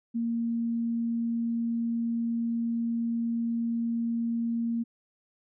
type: tone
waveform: sine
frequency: 232.1 Hz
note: A#3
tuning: 7 cents flat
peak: -26 dBFS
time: 0.14-4.84 s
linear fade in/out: 20 ms
effects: none